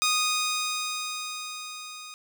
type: tone with level ramp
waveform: 10% pulse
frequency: 1240 Hz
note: D#6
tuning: 6 cents flat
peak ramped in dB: -13 to -32 dBFS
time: 0.02-2.14 s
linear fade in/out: 0 ms
effects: none